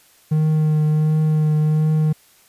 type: tone with vibrato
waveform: triangle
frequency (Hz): 154.3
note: D#3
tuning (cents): -14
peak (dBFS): -12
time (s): 0.31-2.13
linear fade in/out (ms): 10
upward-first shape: triangle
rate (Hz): 1.4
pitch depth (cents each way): 19
effects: white hiss -53 dBFS RMS until 2.48 s + resampled to 32000 Hz